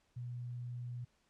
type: tone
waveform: sine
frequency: 121.9 Hz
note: B2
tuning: 22 cents flat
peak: -40 dBFS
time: 0.16-1.05 s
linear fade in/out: 10 ms
effects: pink hiss -75 dBFS RMS until 1.29 s + low-pass 8000 Hz 12 dB/octave